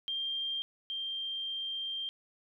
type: tone pair in turn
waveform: sine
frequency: 3186 / 3174 Hz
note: G7 / G7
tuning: +27 / +21 cents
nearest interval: unison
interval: 6 cents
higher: first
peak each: -32 / -34 dBFS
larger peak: first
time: 0.08-0.62 / 0.9-2.09 s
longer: second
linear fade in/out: 0 ms
effects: 12-bit